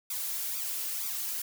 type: noise with flanger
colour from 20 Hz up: blue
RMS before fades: -34 dBFS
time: 0.1-1.42 s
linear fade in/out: 5 ms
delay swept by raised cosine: 0.83 to 3.03 ms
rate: 2.1 Hz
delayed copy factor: +0.85
effects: none